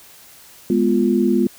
sine chord, F diminished, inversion first, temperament equal, 207.7 / 246.9 / 349.2 Hz, Ab3 / Cb4 / F4, 0 / 0 / 0 cents, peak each -18 dBFS, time 0.7-1.47 s, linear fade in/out 2 ms, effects white hiss -45 dBFS RMS until 1.58 s

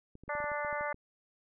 clicks, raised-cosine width 3 ms, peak -37 dBFS, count 11, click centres 0.154 / 0.236 / 0.28 / 0.352 / 0.403 / 0.442 / 0.517 / 0.648 / 0.728 / 0.81 / 0.944 s
harmonic tone, 293.7 Hz, D4, in tune, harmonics 2 / 3 / 4 / 5 / 6 / 7, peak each -37 / -39 / -40 / -41 / -42 / -42 dBFS, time 0.29-0.93 s, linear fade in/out 5 ms
effects none

